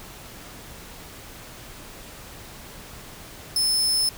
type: tone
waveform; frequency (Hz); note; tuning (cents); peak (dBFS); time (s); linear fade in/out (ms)
sawtooth; 5250; E8; -8; -17; 3.56-4.09; 2
effects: pink hiss -42 dBFS RMS until 4.17 s